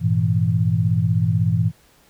sine tone cluster, 101.5 / 117.7 / 163.5 Hz, G#2 / A#2 / E3, -39 / +17 / -14 cents, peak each -20 dBFS, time 0-1.72 s, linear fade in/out 50 ms, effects pink hiss -55 dBFS RMS until 2.09 s

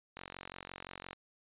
click train, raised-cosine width 0.3 ms, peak -27 dBFS, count 45, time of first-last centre 0.17-1.131 s, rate 45.8 Hz, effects resampled to 8000 Hz

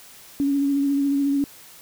sine tone with vibrato, 280.2 Hz, C#4, 19 cents sharp, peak -18 dBFS, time 0.4-1.44 s, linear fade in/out 0 ms, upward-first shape sine, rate 14 Hz, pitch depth 25 cents each way, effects white hiss -46 dBFS RMS until 1.81 s

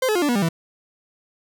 40% pulse tone with pitch steps, 518 / 428.1 / 353.8 / 292.4 / 241.7 / 199.72 / 165.06 Hz, C5 / A4 / F4 / D4 / B3 / G3 / E3, -17 / -47 / +23 / -7 / -37 / +33 / +3 cents, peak -17 dBFS, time 0.02-0.489 s, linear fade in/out 5 ms, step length 67 ms, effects none

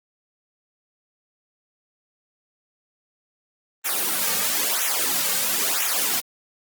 white noise with flanger, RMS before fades -23 dBFS, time 3.84-6.21 s, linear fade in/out 20 ms, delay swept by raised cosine 0.21 to 3.01 ms, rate 1 Hz, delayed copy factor -0.9, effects high-pass 200 Hz 12 dB/octave + Opus 24 kbps

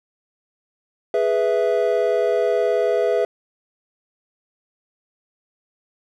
triangle chord, E major, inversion first, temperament equal, 415.3 / 493.9 / 659.3 Hz, G#4 / B4 / E5, 0 / 0 / 0 cents, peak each -19 dBFS, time 1.14-3.25 s, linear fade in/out 2 ms, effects none

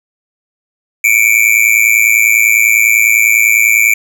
square tone with amplitude modulation, 2323 Hz, D7, 20 cents flat, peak -3 dBFS, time 1.04-3.94 s, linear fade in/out 5 ms, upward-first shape sine, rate 110 Hz, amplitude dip 100%, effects none

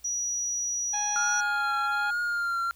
sine tone, 5820 Hz, F#8, 29 cents flat, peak -27 dBFS, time 0.04-1.41 s, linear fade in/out 10 ms
harmonic tone, 830.6 Hz, G#5, in tune, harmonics 1 / 2 / 3 / 4 / 5, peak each -31 / -40 / -43 / -44 / -45 dBFS, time 0.93-2.11 s, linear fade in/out 10 ms
triangle tone with vibrato, 1400 Hz, F6, 4 cents sharp, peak -24 dBFS, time 1.16-2.71 s, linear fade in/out 0 ms, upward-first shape triangle, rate 1.2 Hz, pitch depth 41 cents each way
effects added 60 Hz sine -60 dBFS peak until 2.75 s + white hiss -60 dBFS RMS until 2.75 s

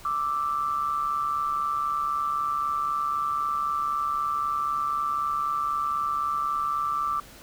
sine tone pair together, 1174.6 / 1318.5 Hz, D6 / E6, 0 / 0 cents, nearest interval major second, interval 200 cents, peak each -25 / -31 dBFS, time 0.05-7.2 s, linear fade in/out 2 ms, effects pink hiss -48 dBFS RMS until 7.42 s

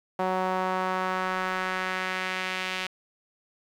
sawtooth tone with band-pass filter sweep, 185.9 Hz, F#3, 8 cents sharp, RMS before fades -29 dBFS, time 0.19-2.87 s, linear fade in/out 5 ms, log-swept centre 790 to 2700 Hz, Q 1.5, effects 9-bit

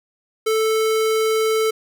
square tone, 440 Hz, A4, in tune, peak -17 dBFS, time 0.46-1.71 s, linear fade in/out 10 ms, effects none

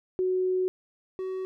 sine / triangle tone pair in turn, 370 / 375.8 Hz, F#4 / F#4, 0 / +27 cents, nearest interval unison, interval 27 cents, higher second, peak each -23 / -28 dBFS, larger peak first, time 0.19-0.68 / 1.19-1.45 s, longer first, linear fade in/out 0 ms, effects none

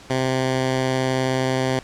10% pulse tone with vibrato, 130.4 Hz, C3, 5 cents flat, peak -11 dBFS, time 0.1-1.79 s, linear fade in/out 2 ms, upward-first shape sine, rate 19 Hz, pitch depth 8 cents each way, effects pink hiss -44 dBFS RMS until 1.83 s + low-pass 7000 Hz 12 dB/octave

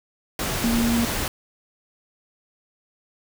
sine tone in noise, 233.1 Hz, A#3, in tune, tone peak -19 dBFS, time 0.64-1.05 s, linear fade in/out 2 ms, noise pink, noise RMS -26 dBFS, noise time 0.39-1.28 s, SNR +4 dB, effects none

